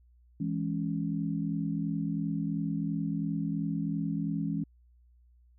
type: chord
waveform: sine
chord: C# minor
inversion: first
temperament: equal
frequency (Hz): 164.81 / 207.7 / 277.2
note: E3 / G#3 / C#4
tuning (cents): 0 / 0 / 0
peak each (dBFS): -32 / -34 / -34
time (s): 0.4-4.64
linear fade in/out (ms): 5
effects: added 60 Hz sine -58 dBFS peak until 5.58 s